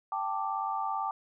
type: chord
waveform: sine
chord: G suspended second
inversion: none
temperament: just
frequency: 784 / 882 / 1176 Hz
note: G5 / A5 / D6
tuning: 0 / +4 / +2 cents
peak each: -34 dBFS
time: 0.12-1.11 s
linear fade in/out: 2 ms
effects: none